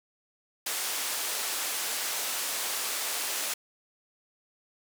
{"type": "band-pass noise", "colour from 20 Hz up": "white", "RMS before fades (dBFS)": -32, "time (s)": [0.66, 3.54], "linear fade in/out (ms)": 5, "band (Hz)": [420, 12000], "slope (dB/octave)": 12, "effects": []}